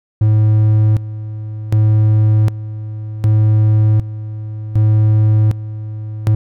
triangle tone with tremolo, 107.7 Hz, A2, 37 cents flat, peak -6 dBFS, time 0.21-6.35 s, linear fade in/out 5 ms, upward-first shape square, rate 0.66 Hz, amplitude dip 80%, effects none

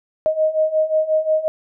sine beating tone pair, 622.3 / 627.9 Hz, D#5 / D#5, 0 / +16 cents, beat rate 5.6 Hz, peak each -20 / -17 dBFS, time 0.26-1.48 s, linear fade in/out 0 ms, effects none

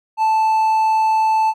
triangle tone, 878 Hz, A5, 4 cents flat, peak -11 dBFS, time 0.17-1.54 s, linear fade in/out 50 ms, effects none

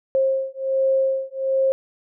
sine beating tone pair, 533 / 534.3 Hz, C5 / C5, +32 / +36 cents, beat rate 1.3 Hz, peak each -21 dBFS, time 0.15-1.72 s, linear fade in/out 0 ms, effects none

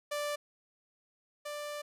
sawtooth tone pair in turn, 587.3 / 589.7 Hz, D5 / D5, 0 / +7 cents, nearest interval unison, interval 7 cents, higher second, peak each -29 / -34 dBFS, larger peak first, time 0.11-0.36 / 1.45-1.82 s, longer second, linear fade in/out 10 ms, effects resampled to 32000 Hz

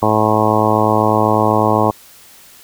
harmonic tone, 108 Hz, A2, 32 cents flat, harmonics 1 / 2 / 3 / 4 / 5 / 6 / 7 / 8 / 9 / 10, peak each -20 / -20 / -20 / -20 / -20 / -20 / -20 / -20 / -20 / -20 dBFS, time 0.02-1.91 s, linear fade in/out 5 ms, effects white hiss -43 dBFS RMS until 2.63 s

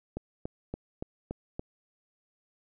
click train, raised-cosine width 2 ms, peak -21 dBFS, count 6, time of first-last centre 0.17-1.595 s, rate 3.51 Hz, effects none

